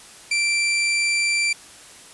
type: tone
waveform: sawtooth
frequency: 2349 Hz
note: D7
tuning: in tune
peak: -15 dBFS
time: 0.31-1.53 s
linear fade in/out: 5 ms
effects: white hiss -44 dBFS RMS until 2.13 s + resampled to 24000 Hz